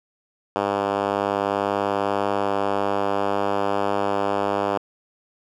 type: tone with band-pass filter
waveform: 5% pulse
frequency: 100.2 Hz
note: G2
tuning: 38 cents sharp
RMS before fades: -23 dBFS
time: 0.56-4.78 s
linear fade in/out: 0 ms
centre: 610 Hz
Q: 0.72
effects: none